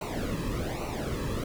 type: noise with flanger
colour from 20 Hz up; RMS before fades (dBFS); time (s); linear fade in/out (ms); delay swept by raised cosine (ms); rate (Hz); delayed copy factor
brown; -32; 0.01-1.44; 5; 0.59 to 1.4; 1.2; -0.8
effects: none